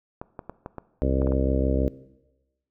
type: clicks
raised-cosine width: 1 ms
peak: -20 dBFS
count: 8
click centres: 0.215 / 0.392 / 0.496 / 0.661 / 0.783 / 1.219 / 1.271 / 1.321 s
type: harmonic tone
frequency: 66.4 Hz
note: C2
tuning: 26 cents sharp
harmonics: 1 / 2 / 3 / 4 / 5 / 6 / 7 / 8 / 9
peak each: -24 / -29 / -33 / -28 / -32 / -34 / -31 / -33 / -32 dBFS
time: 1.02-1.88 s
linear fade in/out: 0 ms
effects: noise-tail reverb RT60 1.0 s tail -18 dB re dry